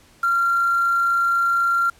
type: tone with quantisation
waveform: sine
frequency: 1379 Hz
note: F6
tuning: 22 cents flat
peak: -16 dBFS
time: 0.23-1.9 s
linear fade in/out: 5 ms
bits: 6
effects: pink hiss -53 dBFS RMS until 1.99 s + low-pass 12000 Hz 12 dB/octave